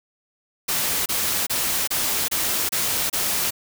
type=noise bursts; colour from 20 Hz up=white; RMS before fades=-23 dBFS; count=7; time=0.68-3.508 s; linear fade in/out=10 ms; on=380 ms; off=28 ms; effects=none